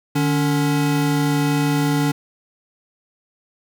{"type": "tone pair together", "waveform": "square", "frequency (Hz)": [149.8, 282.8], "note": ["D3", "C#4"], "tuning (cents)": [35, 35], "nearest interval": "major seventh", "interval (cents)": 1100, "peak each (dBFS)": -20, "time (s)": [0.15, 2.12], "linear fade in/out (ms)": 10, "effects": []}